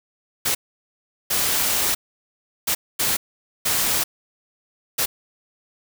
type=noise bursts at uneven times; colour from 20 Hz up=white; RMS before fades=-21 dBFS; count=6; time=0.45-0.55 / 1.3-1.95 / 2.67-2.75 / 2.99-3.17 / 3.65-4.04 / 4.98-5.06 s; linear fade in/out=10 ms; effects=none